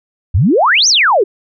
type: exponential two-way sweep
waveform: sine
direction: up then down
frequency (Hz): 73.42 to 6500 to 354.9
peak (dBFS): -7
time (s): 0.34-1.24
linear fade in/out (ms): 10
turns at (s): 0.88
effects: none